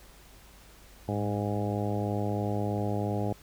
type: harmonic tone with a mistuned harmonic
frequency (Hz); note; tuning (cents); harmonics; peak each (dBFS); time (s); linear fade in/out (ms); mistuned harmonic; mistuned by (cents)
103; G#2; -14; 1 / 2 / 3 / 4 / 5 / 6 / 7 / 8; -31 / -34 / -36 / -37 / -38 / -39 / -39 / -40; 1.08-3.33; 5; 1; +45
effects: added 50 Hz sine -55 dBFS peak until 3.42 s + pink hiss -55 dBFS RMS until 3.42 s